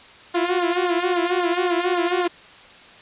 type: tone with flanger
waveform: sawtooth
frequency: 353.1 Hz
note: F4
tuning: 19 cents sharp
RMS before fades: -21 dBFS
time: 0.34-2.28 s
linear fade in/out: 10 ms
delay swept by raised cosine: 0.35 to 5.55 ms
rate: 3.7 Hz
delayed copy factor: -0.9
effects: white hiss -45 dBFS RMS until 3.01 s + resampled to 8000 Hz